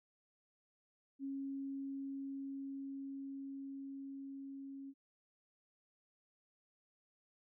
sine tone with level ramp, 273.7 Hz, C#4, 22 cents flat, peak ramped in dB -39 to -46 dBFS, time 1.19-4.94 s, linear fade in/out 50 ms, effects none

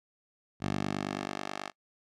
10% pulse tone with high-pass filter sweep, 49.24 Hz, G1, 8 cents sharp, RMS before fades -35 dBFS, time 0.6-1.72 s, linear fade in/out 50 ms, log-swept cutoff 110 to 720 Hz, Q 0.77, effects noise-tail reverb RT60 0.1 s tail -23 dB re dry + low-pass 6000 Hz 12 dB/octave

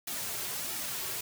white noise with flanger, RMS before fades -36 dBFS, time 0.07-1.21 s, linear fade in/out 5 ms, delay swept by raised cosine 1.9 to 4.1 ms, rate 1.5 Hz, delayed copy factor -0.55, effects none

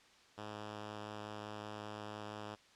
5% pulse tone, 105.6 Hz, G#2, 29 cents sharp, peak -33 dBFS, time 0.37-2.56 s, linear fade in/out 20 ms, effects white hiss -64 dBFS RMS until 2.75 s + low-pass 5000 Hz 12 dB/octave

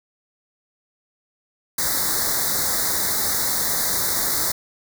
white band-stop noise, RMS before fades -22 dBFS, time 1.78-4.52 s, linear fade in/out 5 ms, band 2100 to 3700 Hz, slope 96 dB/octave, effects none

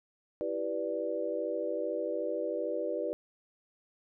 sine chord, E minor seventh, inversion none, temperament equal, 329.6 / 392 / 493.9 / 587.3 Hz, E4 / G4 / B4 / D5, 0 / 0 / 0 / 0 cents, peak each -38 / -38 / -35 / -35 dBFS, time 0.41-3.13 s, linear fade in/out 0 ms, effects none

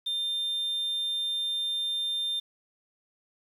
sine tone, 3600 Hz, A7, 39 cents sharp, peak -25 dBFS, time 0.06-2.4 s, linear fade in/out 10 ms, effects tanh soft clip ceiling -26 dBFS + 9-bit

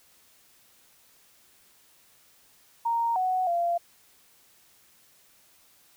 sine tone with pitch steps, 929 / 742 / 689 Hz, A#5 / F#5 / F5, -6 / +5 / -24 cents, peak -23 dBFS, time 2.85-3.78 s, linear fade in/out 10 ms, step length 310 ms, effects white hiss -60 dBFS RMS until 5.96 s

